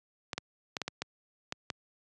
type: clicks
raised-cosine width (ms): 0.2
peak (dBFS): -16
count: 8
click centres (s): 0.332 / 0.38 / 0.768 / 0.817 / 0.88 / 1.02 / 1.524 / 1.702
effects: high-pass 100 Hz 12 dB/octave + resampled to 22050 Hz

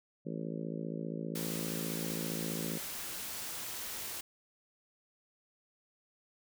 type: harmonic tone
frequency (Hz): 55.1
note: A1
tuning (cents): +3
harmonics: 3 / 4 / 5 / 6 / 7 / 8 / 9 / 10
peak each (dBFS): -40 / -42 / -44 / -46 / -47 / -48 / -49 / -50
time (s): 0.25-2.79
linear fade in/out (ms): 20
type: noise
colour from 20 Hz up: white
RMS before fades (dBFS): -41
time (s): 1.35-4.21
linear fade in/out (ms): 5
effects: none

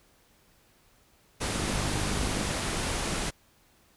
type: low-pass noise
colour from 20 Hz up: pink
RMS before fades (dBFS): -31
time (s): 1.4-3.31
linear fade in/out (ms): 20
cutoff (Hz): 11000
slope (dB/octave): 96
type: click train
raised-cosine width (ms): 3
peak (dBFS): -22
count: 48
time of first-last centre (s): 1.56-2.491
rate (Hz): 50.5
effects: pink hiss -63 dBFS RMS until 3.96 s

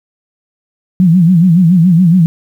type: tone with vibrato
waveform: sine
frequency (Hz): 174.4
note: F3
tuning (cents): -2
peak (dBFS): -4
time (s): 1-2.26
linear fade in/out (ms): 0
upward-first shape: sine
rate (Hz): 7.1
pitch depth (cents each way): 140
effects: 7-bit

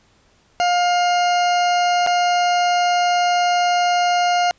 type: tone with dropouts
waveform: 40% pulse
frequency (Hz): 708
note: F5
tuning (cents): +23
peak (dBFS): -14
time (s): 0.6-4.51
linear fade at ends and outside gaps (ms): 0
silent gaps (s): 2.064-2.072
effects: pink hiss -57 dBFS RMS until 4.58 s + resampled to 16000 Hz

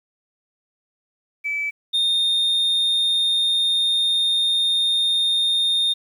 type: tone pair in turn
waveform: sine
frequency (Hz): 2305 / 3659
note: D7 / A#7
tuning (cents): -33 / -33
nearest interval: minor sixth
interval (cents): 800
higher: second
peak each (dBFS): -21 / -14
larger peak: second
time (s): 1.44-1.71 / 1.93-5.94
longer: second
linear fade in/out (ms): 20
effects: tanh soft clip ceiling -16 dBFS + 9-bit

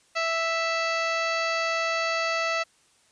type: harmonic tone with a mistuned harmonic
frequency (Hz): 659.3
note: E5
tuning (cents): 0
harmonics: 1 / 2 / 3 / 4 / 5 / 6 / 7 / 8 / 9 / 10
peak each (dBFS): -29 / -29 / -31 / -31 / -42 / -41 / -36 / -45 / -47 / -44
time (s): 0.15-2.64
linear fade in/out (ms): 20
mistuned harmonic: 7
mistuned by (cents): -44
effects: white hiss -62 dBFS RMS until 3.11 s + resampled to 22050 Hz

